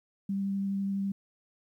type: tone with vibrato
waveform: sine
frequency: 196.7 Hz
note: G3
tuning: 6 cents sharp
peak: -28 dBFS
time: 0.29-1.12 s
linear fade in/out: 5 ms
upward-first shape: triangle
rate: 12 Hz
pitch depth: 11 cents each way
effects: 11-bit

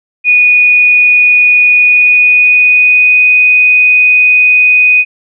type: tone with pitch glide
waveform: sine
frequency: 2467 to 2490 Hz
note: D#7 to D#7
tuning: -15 to +1 cents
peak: -3 dBFS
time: 0.24-5.05 s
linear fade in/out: 50 ms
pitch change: +16 cents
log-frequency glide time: 1.82-3.22 s
effects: none

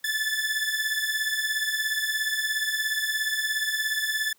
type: beating tone pair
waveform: sawtooth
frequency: 1732 / 1749 Hz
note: A6 / A6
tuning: -28 / -11 cents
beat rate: 17 Hz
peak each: -25 / -24 dBFS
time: 0.04-4.33 s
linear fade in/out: 5 ms
effects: white hiss -63 dBFS RMS until 4.38 s

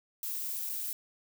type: noise with dropouts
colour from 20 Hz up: violet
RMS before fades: -36 dBFS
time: 0.23-0.93 s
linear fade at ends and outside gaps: 1 ms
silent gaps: 0.692-0.696 s
effects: none

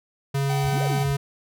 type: tone with pitch glide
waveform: square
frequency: 138.59 to 139.72 Hz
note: C#3 to C#3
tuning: 0 to +14 cents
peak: -22 dBFS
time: 0.34-1.17 s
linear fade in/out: 10 ms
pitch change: +14 cents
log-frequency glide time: 0.74-0.88 s
type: tone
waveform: 45% pulse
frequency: 764 Hz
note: G5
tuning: 45 cents flat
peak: -29 dBFS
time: 0.49-1.04 s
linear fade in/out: 10 ms
type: exponential two-way sweep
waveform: triangle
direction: up then down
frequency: 48.01 to 678 to 48.01 Hz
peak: -29 dBFS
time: 0.63-1.14 s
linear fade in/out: 20 ms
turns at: 0.83 s
effects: none

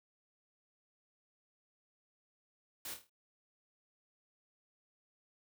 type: noise with echo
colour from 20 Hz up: white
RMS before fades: -44 dBFS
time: 2.85-2.94 s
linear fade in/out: 2 ms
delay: 26 ms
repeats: 6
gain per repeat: -6 dB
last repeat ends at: 3.096 s
effects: none

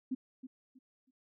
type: tone with echo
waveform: sine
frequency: 258.6 Hz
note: C4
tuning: 20 cents flat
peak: -31 dBFS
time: 0.11-0.15 s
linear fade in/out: 10 ms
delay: 320 ms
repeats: 3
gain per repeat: -12 dB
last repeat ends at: 1.11 s
effects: none

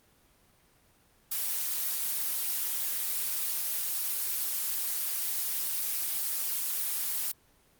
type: noise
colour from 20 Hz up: blue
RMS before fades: -31 dBFS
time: 1.31-7.32 s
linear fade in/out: 10 ms
effects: pink hiss -64 dBFS RMS until 7.79 s + Opus 24 kbps

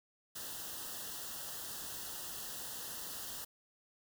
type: band-stop noise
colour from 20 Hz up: white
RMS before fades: -44 dBFS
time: 0.35-3.45 s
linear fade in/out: 10 ms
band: 1900 to 2700 Hz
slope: 96 dB/octave
effects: none

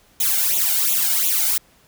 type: noise with flanger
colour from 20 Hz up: blue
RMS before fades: -19 dBFS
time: 0.2-1.58 s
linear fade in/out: 5 ms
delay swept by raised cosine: 0.29 to 1.39 ms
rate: 2.8 Hz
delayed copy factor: +1
effects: pink hiss -55 dBFS RMS until 1.87 s

